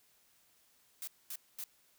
blue noise bursts, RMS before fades -42 dBFS, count 3, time 1.02-1.639 s, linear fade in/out 0 ms, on 53 ms, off 230 ms, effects white hiss -69 dBFS RMS until 1.98 s

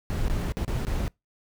brown noise with dropouts, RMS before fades -27 dBFS, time 0.1-1.08 s, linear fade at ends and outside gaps 0 ms, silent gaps 0.281-0.299 / 0.521-0.57 / 0.648-0.679 / 0.85-0.869 s, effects noise-tail reverb RT60 0.2 s tail -25 dB re dry

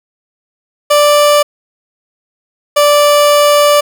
30% pulse tone pair in turn, 587.3 / 585.2 Hz, D5 / D5, 0 / -6 cents, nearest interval unison, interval 6 cents, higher first, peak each -3 dBFS, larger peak neither, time 0.9-1.43 / 2.76-3.81 s, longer second, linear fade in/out 10 ms, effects none

